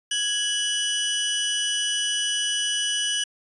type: tone pair together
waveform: sawtooth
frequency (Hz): 1663.5 / 2960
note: G#6 / F#7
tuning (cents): +2 / 0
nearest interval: minor seventh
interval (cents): 998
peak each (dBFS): -27 / -20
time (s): 0.11-3.24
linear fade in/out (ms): 5
effects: resampled to 24000 Hz